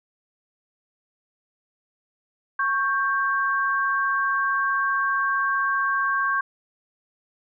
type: tone pair together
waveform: sine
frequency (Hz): 1104.7 / 1580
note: C#6 / G6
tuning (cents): -6 / +13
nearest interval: tritone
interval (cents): 619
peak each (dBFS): -23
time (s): 2.59-6.41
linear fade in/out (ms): 5
effects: none